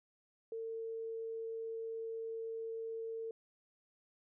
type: tone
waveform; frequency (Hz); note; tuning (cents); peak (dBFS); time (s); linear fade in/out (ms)
sine; 451.6; A4; +45; -39; 0.52-3.31; 2
effects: none